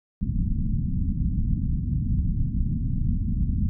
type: low-pass noise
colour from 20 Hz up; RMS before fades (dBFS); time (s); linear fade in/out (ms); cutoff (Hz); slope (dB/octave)
pink; -24; 0.21-3.69; 0; 240; 48
effects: none